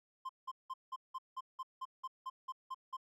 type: tone bursts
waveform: triangle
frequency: 1046.5 Hz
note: C6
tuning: in tune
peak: -37 dBFS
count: 13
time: 0.25-2.969 s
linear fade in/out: 10 ms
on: 43 ms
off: 180 ms
effects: none